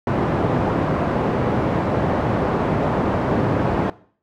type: band-pass noise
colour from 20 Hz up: pink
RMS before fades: -20 dBFS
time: 0.07-3.9 s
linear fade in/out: 2 ms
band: 110 to 940 Hz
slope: 12 dB/octave
effects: noise-tail reverb RT60 0.5 s tail -19 dB re dry